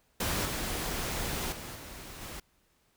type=noise with level steps; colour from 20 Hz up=pink; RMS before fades=-31 / -34 / -42 / -45 / -42 dBFS; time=0.2-2.4 s; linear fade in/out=5 ms; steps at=0.45 / 1.52 / 1.75 / 2.21 s; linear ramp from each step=5 ms; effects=pink hiss -70 dBFS RMS until 2.96 s